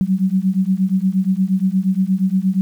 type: beating tone pair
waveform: sine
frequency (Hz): 185 / 193.5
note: F#3 / G3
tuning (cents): 0 / -22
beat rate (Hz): 8.5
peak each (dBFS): -17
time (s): 0.01-2.61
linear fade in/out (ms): 0
effects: 8-bit